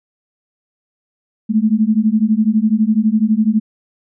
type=beating tone pair; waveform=sine; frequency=211.2 / 223.2 Hz; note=G#3 / A3; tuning=+29 / +25 cents; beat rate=12 Hz; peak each=-14 / -14 dBFS; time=1.49-3.6 s; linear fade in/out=20 ms; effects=none